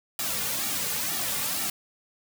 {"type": "noise with flanger", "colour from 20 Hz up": "white", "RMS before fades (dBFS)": -29, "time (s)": [0.19, 1.7], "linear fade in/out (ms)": 2, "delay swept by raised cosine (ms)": [1.9, 3.1], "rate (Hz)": 2.1, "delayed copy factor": -0.85, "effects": []}